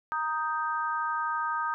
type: chord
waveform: sine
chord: Eb major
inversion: second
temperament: equal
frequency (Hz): 932.3 / 1244.5 / 1568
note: Bb5 / Eb6 / G6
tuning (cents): 0 / 0 / 0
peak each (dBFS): -32 / -30 / -34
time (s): 0.12-1.74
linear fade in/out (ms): 0
effects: none